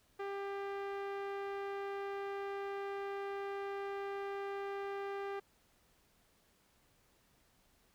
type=tone with low-pass filter; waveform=sawtooth; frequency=397.2 Hz; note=G4; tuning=23 cents sharp; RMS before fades=-41 dBFS; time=0.19-5.4 s; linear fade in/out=10 ms; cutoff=2000 Hz; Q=0.86; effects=pink hiss -71 dBFS RMS until 7.94 s